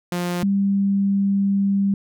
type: tone pair in turn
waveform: sawtooth / sine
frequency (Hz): 176.3 / 197.89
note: F3 / G3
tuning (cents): +17 / +17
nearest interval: major second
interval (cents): 200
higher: second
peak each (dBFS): -18 / -16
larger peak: second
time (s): 0.12-0.43 / 0.43-1.94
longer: second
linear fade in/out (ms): 2
effects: none

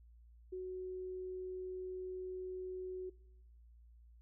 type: tone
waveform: sine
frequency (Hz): 370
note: F#4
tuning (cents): 0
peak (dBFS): -40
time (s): 0.52-3.1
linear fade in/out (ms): 10
effects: noise-tail reverb RT60 0.9 s tail -22 dB re dry + added 58 Hz sine -58 dBFS peak until 4.21 s

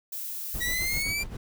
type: noise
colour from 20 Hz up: violet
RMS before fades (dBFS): -35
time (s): 0.12-1.03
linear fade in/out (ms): 5
type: noise with tremolo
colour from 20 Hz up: brown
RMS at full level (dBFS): -34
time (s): 0.54-1.37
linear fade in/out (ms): 5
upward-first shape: sine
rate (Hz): 7.7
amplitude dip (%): 65
type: exponential sweep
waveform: sawtooth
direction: up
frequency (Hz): 1913 to 2375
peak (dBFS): -24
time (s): 0.6-1.24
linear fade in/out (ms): 20
effects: none

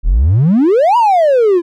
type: exponential two-way sweep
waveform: triangle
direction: up then down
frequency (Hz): 34.71 to 987.8 to 330.3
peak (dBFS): -4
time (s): 0.03-1.62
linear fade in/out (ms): 50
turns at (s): 0.97
effects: tanh soft clip ceiling -2 dBFS

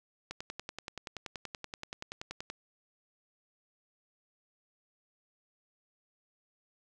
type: click train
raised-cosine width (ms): 0.2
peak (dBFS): -22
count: 24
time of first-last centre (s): 0.31-2.5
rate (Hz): 10.5
effects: none

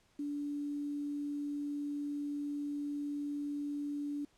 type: tone with quantisation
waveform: sine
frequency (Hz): 289.6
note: D4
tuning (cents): -24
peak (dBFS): -35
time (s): 0.19-4.25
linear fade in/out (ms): 5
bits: 10
effects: pink hiss -70 dBFS RMS until 4.37 s + low-pass 9000 Hz 12 dB/octave

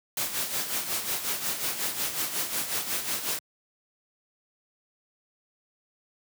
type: noise with tremolo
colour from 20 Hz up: white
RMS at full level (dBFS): -28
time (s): 0.17-3.39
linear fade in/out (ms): 2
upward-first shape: sine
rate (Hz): 5.5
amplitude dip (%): 60
effects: high-pass 100 Hz 12 dB/octave

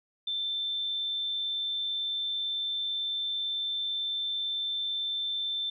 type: tone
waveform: sine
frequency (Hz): 3551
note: A7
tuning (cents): +15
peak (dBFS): -29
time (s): 0.27-5.7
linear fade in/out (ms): 5
effects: none

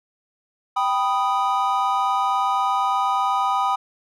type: chord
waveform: triangle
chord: G augmented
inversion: none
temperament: equal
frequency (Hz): 784 / 987.8 / 1244.5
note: G5 / B5 / D#6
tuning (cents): 0 / 0 / 0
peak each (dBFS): -21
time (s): 0.76-3.76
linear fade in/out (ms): 10
effects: none

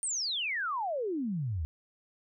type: exponential sweep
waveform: sine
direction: down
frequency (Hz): 9180 to 72.4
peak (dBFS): -30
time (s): 0.03-1.65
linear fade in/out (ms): 0
effects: none

